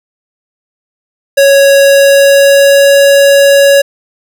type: tone with pitch glide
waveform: square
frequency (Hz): 554.4 to 558.9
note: C#5 to C#5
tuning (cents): 0 to +14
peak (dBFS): -3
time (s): 1.37-3.82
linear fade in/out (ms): 10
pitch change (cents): +14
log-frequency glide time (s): 1.75-2.97
effects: none